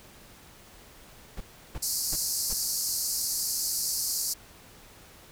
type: noise bursts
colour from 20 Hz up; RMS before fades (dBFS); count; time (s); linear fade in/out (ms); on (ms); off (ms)
brown; -34; 4; 1.37-2.534; 5; 36; 340
type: band-pass noise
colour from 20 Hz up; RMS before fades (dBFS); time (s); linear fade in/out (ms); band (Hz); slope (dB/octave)
pink; -30; 1.82-4.34; 10; 4400 to 15000; 96
effects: pink hiss -52 dBFS RMS until 5.31 s